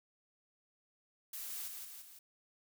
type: noise with echo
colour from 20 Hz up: blue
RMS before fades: -44 dBFS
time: 1.33-1.68 s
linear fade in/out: 5 ms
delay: 170 ms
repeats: 3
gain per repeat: -4 dB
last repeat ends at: 2.19 s
effects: none